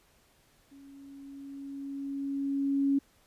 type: tone with level ramp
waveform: sine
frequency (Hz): 277.2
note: C#4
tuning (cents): 0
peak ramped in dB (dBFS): -50 to -22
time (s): 0.71-2.99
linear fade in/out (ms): 10
effects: pink hiss -65 dBFS RMS until 3.26 s + resampled to 32000 Hz